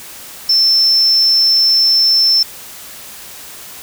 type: tone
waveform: sine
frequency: 5330 Hz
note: E8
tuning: 18 cents sharp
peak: -7 dBFS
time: 0.49-2.43 s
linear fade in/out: 5 ms
effects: tanh soft clip ceiling -4 dBFS + white hiss -33 dBFS RMS until 3.82 s